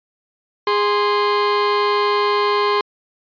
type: tone pair together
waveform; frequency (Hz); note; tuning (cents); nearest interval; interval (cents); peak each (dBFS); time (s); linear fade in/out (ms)
40% pulse; 411.6 / 1044; G#4 / C6; -16 / -4; octave + major third; 1612; -17; 0.67-2.81; 2
effects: resampled to 11025 Hz